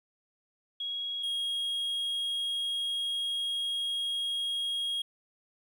sine / triangle tone pair in turn, 3310 / 3276 Hz, G#7 / G#7, -6 / -24 cents, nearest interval unison, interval 18 cents, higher first, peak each -32 / -28 dBFS, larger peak second, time 0.8-1.23 / 1.23-5.02 s, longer second, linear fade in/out 5 ms, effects 11-bit

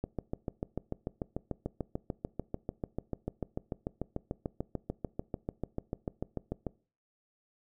click train, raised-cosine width 2 ms, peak -20 dBFS, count 46, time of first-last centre 0.04-6.667 s, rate 6.79 Hz, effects noise-tail reverb RT60 0.4 s tail -22 dB re dry

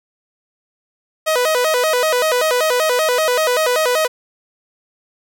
sawtooth tone with vibrato, 558 Hz, C#5, 11 cents sharp, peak -10 dBFS, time 1.26-4.08 s, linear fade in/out 20 ms, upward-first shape square, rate 5.2 Hz, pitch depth 210 cents each way, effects none

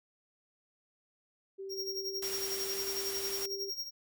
sine tone with pitch glide, 388.1 to 394.4 Hz, G4 to G4, -17 to +11 cents, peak -39 dBFS, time 1.58-3.71 s, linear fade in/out 20 ms, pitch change +28 cents, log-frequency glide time 1.86-3.5 s
square tone with tremolo, 5588 Hz, F8, in tune, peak -34 dBFS, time 1.69-3.91 s, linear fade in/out 50 ms, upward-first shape sine, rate 11 Hz, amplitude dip 75%
white band-stop noise, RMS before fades -40 dBFS, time 2.22-3.46 s, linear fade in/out 5 ms, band 110 to 170 Hz, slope 96 dB/octave
effects none

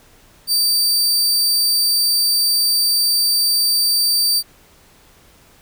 sawtooth tone, 4643 Hz, D8, 21 cents flat, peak -11 dBFS, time 0.47-4.43 s, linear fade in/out 50 ms, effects pink hiss -50 dBFS RMS until 5.61 s

